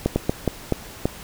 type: slowing click train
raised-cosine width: 2 ms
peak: -5 dBFS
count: 6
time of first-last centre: 0.06-1.055 s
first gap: 100 ms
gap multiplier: 1.35
effects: pink hiss -40 dBFS RMS until 1.23 s